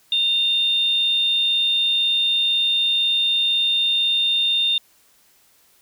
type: tone pair together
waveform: sine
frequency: 2774 / 3632 Hz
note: F7 / A#7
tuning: -12 / -46 cents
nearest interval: perfect fourth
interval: 466 cents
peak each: -26 / -16 dBFS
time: 0.12-4.78 s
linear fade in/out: 2 ms
effects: tanh soft clip ceiling -10 dBFS + white hiss -57 dBFS RMS until 5.81 s